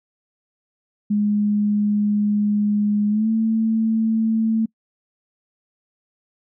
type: tone with pitch glide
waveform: sine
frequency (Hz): 207.7 to 222.6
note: G#3 to A3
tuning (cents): 0 to +20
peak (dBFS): -16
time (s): 1.1-4.66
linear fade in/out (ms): 10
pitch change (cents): +120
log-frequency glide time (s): 3.09-3.29
effects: noise-tail reverb RT60 0.1 s tail -26 dB re dry